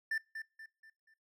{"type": "tone with echo", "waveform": "triangle", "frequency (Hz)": 1778, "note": "A6", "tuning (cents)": 18, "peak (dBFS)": -30, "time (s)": [0.11, 0.18], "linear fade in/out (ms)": 5, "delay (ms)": 240, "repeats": 4, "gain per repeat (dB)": -8, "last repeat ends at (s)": 1.14, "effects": ["noise-tail reverb RT60 0.3 s tail -24 dB re dry"]}